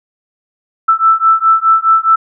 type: beating tone pair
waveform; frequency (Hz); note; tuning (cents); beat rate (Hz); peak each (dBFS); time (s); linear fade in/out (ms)
sine; 1321 / 1325.8; E6 / E6; +3 / +10; 4.8; -10; 0.88-2.16; 10
effects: none